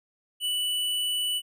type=tone; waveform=square; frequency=2967 Hz; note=F#7; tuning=4 cents sharp; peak=-26 dBFS; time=0.4-1.42 s; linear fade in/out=50 ms; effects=none